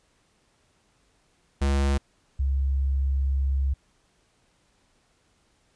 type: tone pair in turn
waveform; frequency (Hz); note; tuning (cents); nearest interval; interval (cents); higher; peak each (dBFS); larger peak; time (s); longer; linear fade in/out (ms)
square / sine; 69.3 / 67.83; C#2 / C#2; 0 / -37; unison; 37; first; -21; neither; 1.61-1.98 / 2.39-3.74; second; 10
effects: pink hiss -66 dBFS RMS until 5.75 s + resampled to 22050 Hz